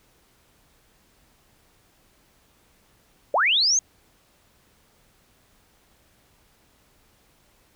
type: linear sweep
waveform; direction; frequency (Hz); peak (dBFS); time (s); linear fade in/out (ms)
sine; up; 483.9 to 6590; -17; 3.34-3.79; 2
effects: pink hiss -61 dBFS RMS until 7.75 s